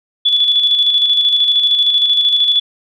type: tone with tremolo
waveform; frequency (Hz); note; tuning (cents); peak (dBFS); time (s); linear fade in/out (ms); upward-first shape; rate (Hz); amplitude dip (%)
sine; 3435; A7; -42; -8; 0.25-2.6; 10; square; 13; 40
effects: none